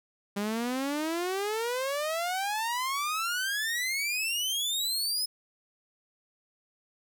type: exponential sweep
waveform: sawtooth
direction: up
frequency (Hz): 198.9 to 5170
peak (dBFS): -25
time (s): 0.36-5.26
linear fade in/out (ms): 10
effects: none